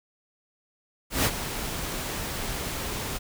pink noise with ADSR envelope, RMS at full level -21 dBFS, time 1.1-3.19 s, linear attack 150 ms, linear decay 50 ms, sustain -11 dB, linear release 25 ms, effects none

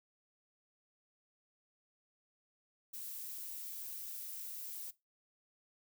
violet noise, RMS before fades -45 dBFS, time 2.93-4.91 s, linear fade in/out 10 ms, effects noise-tail reverb RT60 0.2 s tail -18 dB re dry

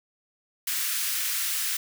white high-pass noise, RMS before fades -28 dBFS, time 0.67-1.77 s, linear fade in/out 5 ms, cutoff 1400 Hz, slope 24 dB/octave, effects none

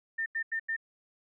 sine tone bursts, 1806 Hz, A6, 45 cents sharp, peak -29 dBFS, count 4, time 0.18-0.765 s, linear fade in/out 10 ms, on 81 ms, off 87 ms, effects none

